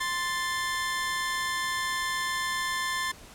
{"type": "tone pair together", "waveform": "sawtooth", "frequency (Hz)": [1046.5, 1760], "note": ["C6", "A6"], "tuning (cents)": [0, 0], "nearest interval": "major sixth", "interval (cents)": 900, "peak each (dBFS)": -27, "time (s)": [0, 3.12], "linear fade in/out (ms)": 10, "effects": ["pink hiss -49 dBFS RMS until 3.34 s", "low-pass 12000 Hz 12 dB/octave"]}